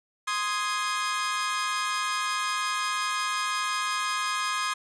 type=chord; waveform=sawtooth; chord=Ab major; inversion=first; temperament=equal; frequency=1046.5 / 1244.5 / 1661.2 Hz; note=C6 / Eb6 / Ab6; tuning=0 / 0 / 0 cents; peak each=-27 / -26 / -29 dBFS; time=0.27-4.74 s; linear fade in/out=10 ms; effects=resampled to 22050 Hz + 10-bit